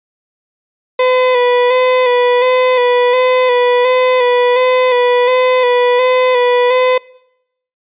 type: tone with vibrato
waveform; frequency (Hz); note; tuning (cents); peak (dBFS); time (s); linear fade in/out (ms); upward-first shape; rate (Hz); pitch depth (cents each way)
35% pulse; 499.1; B4; +18; -7; 0.99-6.98; 5; square; 1.4; 29
effects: noise-tail reverb RT60 0.8 s tail -23 dB re dry + resampled to 8000 Hz